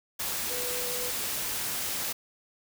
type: tone in noise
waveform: sine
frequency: 493.9 Hz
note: B4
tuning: in tune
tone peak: -37 dBFS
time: 0.5-1.11 s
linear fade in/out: 10 ms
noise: white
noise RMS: -32 dBFS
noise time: 0.19-2.13 s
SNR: -8 dB
effects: none